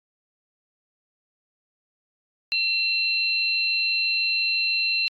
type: tone pair together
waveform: sine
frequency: 2716 / 4097 Hz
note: F7 / C8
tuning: -49 / -37 cents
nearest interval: perfect fifth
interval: 712 cents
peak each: -23 / -24 dBFS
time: 2.52-5.08 s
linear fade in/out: 0 ms
effects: AAC 48 kbps